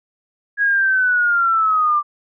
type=linear sweep; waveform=sine; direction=down; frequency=1661.2 to 1174.7 Hz; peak=-13 dBFS; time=0.57-2.03 s; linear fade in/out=50 ms; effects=none